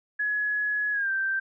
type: tone with pitch glide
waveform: sine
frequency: 1688 to 1565.9 Hz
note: G#6 to G6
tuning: +28 to -2 cents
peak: -24 dBFS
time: 0.19-1.4 s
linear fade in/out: 10 ms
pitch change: -130 cents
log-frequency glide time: 0.92-1.1 s
effects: none